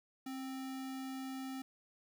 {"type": "tone with sample-and-hold", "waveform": "sine", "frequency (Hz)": 265.2, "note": "C4", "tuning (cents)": 23, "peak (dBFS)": -40, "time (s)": [0.26, 1.62], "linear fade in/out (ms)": 5, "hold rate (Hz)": 1050, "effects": []}